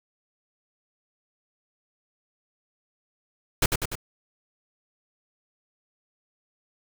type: noise with echo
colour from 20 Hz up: pink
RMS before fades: -20 dBFS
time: 3.62-3.66 s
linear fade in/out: 5 ms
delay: 98 ms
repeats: 3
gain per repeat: -4 dB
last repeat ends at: 3.954 s
effects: none